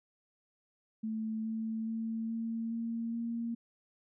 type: tone with pitch steps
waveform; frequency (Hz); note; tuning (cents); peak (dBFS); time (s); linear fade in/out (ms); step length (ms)
sine; 220 / 222.4 / 224.9 / 227.4 / 229.9 / 232.4; A3 / A3 / A3 / A#3 / A#3 / A#3; 0 / +19 / +38 / -43 / -24 / -5; -33; 1.03-3.55; 10; 420
effects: none